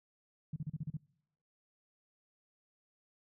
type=tone bursts; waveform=sine; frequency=152 Hz; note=D#3; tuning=40 cents flat; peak=-35 dBFS; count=7; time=0.53-0.97 s; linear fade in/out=5 ms; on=32 ms; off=36 ms; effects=noise-tail reverb RT60 0.8 s tail -25 dB re dry